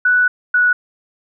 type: tone pair in turn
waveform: sine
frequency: 1481 / 1469.9 Hz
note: F#6 / F#6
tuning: +1 / -12 cents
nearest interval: unison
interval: 13 cents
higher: first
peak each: -10 dBFS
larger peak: neither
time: 0.05-0.28 / 0.54-0.73 s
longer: first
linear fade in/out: 5 ms
effects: none